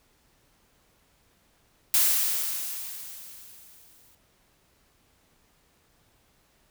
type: noise with exponential decay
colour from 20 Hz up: blue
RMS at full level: -20 dBFS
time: 1.94-4.15 s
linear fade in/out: 1 ms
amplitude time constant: 480 ms
effects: pink hiss -65 dBFS RMS until 6.7 s